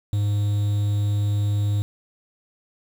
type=tone with quantisation; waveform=triangle; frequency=102.9 Hz; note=G#2; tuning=16 cents flat; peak=-17 dBFS; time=0.13-1.82 s; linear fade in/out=0 ms; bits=7; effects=none